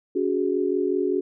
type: chord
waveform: sine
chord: C# suspended fourth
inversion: none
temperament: equal with one note detuned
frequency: 283.8 / 370 / 415.3 Hz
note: C#4 / F#4 / G#4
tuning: +41 / 0 / 0 cents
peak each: -27 / -23 / -26 dBFS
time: 0.15-1.21 s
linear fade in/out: 10 ms
effects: none